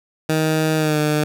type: tone with pitch glide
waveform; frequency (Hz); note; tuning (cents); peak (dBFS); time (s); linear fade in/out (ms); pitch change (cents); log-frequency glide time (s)
15% pulse; 157.1 to 151.05; D#3 to D3; +17 to +49; -10; 0.29-1.24; 5; -68; 0.76-0.98
effects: none